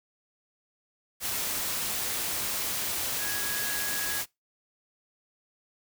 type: tone in noise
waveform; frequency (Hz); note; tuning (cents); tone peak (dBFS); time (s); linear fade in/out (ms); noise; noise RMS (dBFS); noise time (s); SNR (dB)
sine; 1661.2; G#6; 0; -35; 3.18-4.23; 50; white; -31; 1.2-4.26; -7
effects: noise-tail reverb RT60 0.2 s tail -24 dB re dry